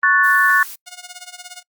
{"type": "chord", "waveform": "sine", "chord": "F# minor", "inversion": "second", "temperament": "equal", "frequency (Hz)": [1108.7, 1480, 1760], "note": ["C#6", "F#6", "A6"], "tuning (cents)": [0, 0, 0], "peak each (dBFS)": [-17, -16, -14], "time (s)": [0.03, 0.63], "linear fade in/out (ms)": 2}
{"type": "noise", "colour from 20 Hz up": "blue", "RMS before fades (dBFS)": -33, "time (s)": [0.23, 0.76], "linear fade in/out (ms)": 20}
{"type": "tone with tremolo", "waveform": "5% pulse", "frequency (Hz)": 720, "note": "F#5", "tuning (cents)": -47, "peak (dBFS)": -20, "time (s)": [0.86, 1.63], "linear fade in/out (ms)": 20, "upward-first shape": "sine", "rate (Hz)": 17, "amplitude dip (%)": 85}
{"effects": ["noise-tail reverb RT60 0.1 s tail -25 dB re dry", "Opus 48 kbps"]}